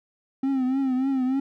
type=tone with vibrato; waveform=triangle; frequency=263.3 Hz; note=C4; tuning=11 cents sharp; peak=-19 dBFS; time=0.43-1.4 s; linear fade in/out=5 ms; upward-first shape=triangle; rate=3.4 Hz; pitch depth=84 cents each way; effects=none